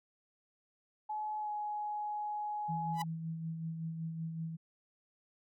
sine tone with pitch glide, 852 to 838.8 Hz, G#5 to G#5, +44 to +17 cents, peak -35 dBFS, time 1.09-3.04 s, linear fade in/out 10 ms, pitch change -27 cents, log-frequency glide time 1.39-1.5 s
sine tone with tremolo, 162.8 Hz, E3, 21 cents flat, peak -35 dBFS, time 2.68-4.57 s, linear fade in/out 20 ms, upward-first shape sine, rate 5.3 Hz, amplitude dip 40%
sawtooth tone with exponential growth, 987.8 Hz, B5, in tune, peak -30 dBFS, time 2.93-3.02 s, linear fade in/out 5 ms, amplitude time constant 19 ms
effects none

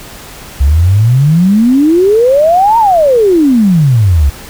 sine exponential two-way sweep, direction up then down, 65.41 to 939 to 65.41 Hz, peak -4 dBFS, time 0.6-4.3 s, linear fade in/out 10 ms, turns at 2.78 s, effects pink hiss -30 dBFS RMS until 4.49 s

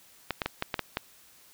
clicks, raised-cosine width 0.3 ms, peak -12 dBFS, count 7, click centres 0.307 / 0.418 / 0.46 / 0.624 / 0.742 / 0.793 / 0.971 s, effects white hiss -57 dBFS RMS until 1.53 s

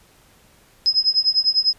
sine tone with tremolo, 5090 Hz, D#8, 39 cents sharp, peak -11 dBFS, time 0.86-1.73 s, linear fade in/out 0 ms, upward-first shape triangle, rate 10 Hz, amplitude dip 100%, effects pink hiss -54 dBFS RMS until 1.78 s + resampled to 32000 Hz

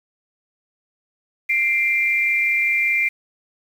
sine tone pair together, 2093 / 2368 Hz, C7 / D7, 0 / +14 cents, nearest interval major second, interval 214 cents, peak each -19 dBFS, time 1.49-3.09 s, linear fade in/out 10 ms, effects 7-bit

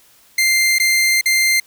sawtooth tone with dropouts, 2093 Hz, C7, in tune, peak -9 dBFS, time 0.38-1.6 s, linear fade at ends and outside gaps 5 ms, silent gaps 0.785-0.798 / 1.212-1.257 s, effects white hiss -51 dBFS RMS until 1.66 s

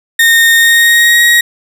35% pulse tone with pitch glide, 1840 to 1892.8 Hz, A#6 to A#6, -23 to +26 cents, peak -3 dBFS, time 0.19-1.41 s, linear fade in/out 5 ms, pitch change +49 cents, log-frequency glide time 0.56-1.22 s, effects none

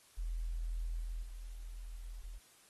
sine tone with level steps, 41.34 Hz, E1, 6 cents sharp, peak -35 / -37 / -43 dBFS, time 0.17-2.39 s, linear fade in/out 20 ms, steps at 1.01 / 1.22 s, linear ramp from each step 10 ms, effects white hiss -64 dBFS RMS until 2.69 s + AAC 32 kbps

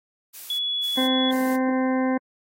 blue noise bursts, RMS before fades -39 dBFS, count 3, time 0.33-1.57 s, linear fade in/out 20 ms, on 260 ms, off 230 ms
sine tone, 3393 Hz, G#7, 36 cents sharp, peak -23 dBFS, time 0.5-1.31 s, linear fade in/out 2 ms
harmonic tone, 259.3 Hz, C4, 15 cents flat, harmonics 1 / 2 / 3 / 4 / 6 / 7 / 8, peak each -21 / -27 / -31 / -33 / -37 / -38 / -39 dBFS, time 0.97-2.18 s, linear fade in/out 10 ms
effects AAC 48 kbps

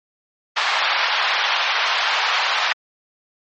pink band-pass noise, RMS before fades -20 dBFS, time 0.56-2.73 s, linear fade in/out 10 ms, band 810 to 4300 Hz, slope 24 dB/octave, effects MP3 32 kbps

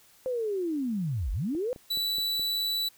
sine linear two-way sweep, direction down then up, 523.3 to 41.2 to 523.3 Hz, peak -27 dBFS, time 0.26-1.73 s, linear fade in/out 0 ms, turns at 1.32 s
click train, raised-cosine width 2 ms, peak -31 dBFS, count 5, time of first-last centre 1.55-2.396 s, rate 4.73 Hz
45% pulse tone, 3951 Hz, B7, in tune, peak -27 dBFS, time 1.9-2.89 s, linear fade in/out 10 ms
effects white hiss -59 dBFS RMS until 2.97 s

